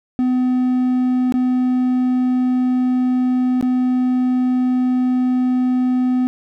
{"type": "tone with dropouts", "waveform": "triangle", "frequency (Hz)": 252.6, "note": "B3", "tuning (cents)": 39, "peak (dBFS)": -12, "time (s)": [0.19, 6.27], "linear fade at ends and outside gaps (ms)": 0, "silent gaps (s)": [[1.323, 1.34], [3.611, 3.626]], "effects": []}